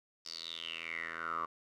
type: tone with band-pass filter sweep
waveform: 10% pulse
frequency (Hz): 82.8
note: E2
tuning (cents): +8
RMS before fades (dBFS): -41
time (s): 0.25-1.46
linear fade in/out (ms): 10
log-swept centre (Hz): 5100 to 1100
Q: 8.7
effects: none